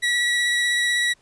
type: tone with vibrato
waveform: 30% pulse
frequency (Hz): 1935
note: B6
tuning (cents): -36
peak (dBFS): -16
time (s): 0.02-1.14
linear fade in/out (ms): 20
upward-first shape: triangle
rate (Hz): 16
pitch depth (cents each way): 19
effects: pink hiss -60 dBFS RMS until 1.21 s + resampled to 22050 Hz